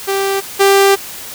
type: tone pair in turn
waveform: sawtooth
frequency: 392 / 394.2 Hz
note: G4 / G4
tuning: 0 / +10 cents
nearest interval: unison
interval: 10 cents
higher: second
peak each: -10 / -3 dBFS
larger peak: second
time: 0.07-0.41 / 0.59-0.96 s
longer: second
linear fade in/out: 20 ms
effects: white hiss -29 dBFS RMS until 1.34 s